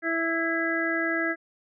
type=harmonic tone with a mistuned harmonic; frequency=329.6 Hz; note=E4; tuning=in tune; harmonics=1 / 2 / 4 / 5 / 6; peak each=-29 / -32 / -35 / -28 / -31 dBFS; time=0.02-1.36 s; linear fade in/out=50 ms; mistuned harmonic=6; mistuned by=+21 cents; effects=none